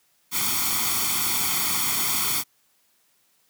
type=noise with comb filter; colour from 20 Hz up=white; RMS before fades=-24 dBFS; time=0.31-2.44 s; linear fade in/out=50 ms; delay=0.89 ms; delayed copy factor=+0.8; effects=white hiss -65 dBFS RMS until 3.49 s + high-pass 100 Hz 12 dB/octave